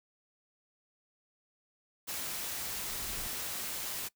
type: noise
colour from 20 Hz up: white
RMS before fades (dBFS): -38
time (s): 2.07-4.09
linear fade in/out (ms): 20
type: noise with exponential growth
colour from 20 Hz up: brown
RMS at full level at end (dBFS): -42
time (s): 2.12-3.27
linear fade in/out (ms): 2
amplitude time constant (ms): 250
type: clicks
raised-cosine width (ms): 2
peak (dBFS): -40 / -39 / -37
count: 3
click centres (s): 2.335 / 3.044 / 3.331
effects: noise-tail reverb RT60 0.1 s tail -21 dB re dry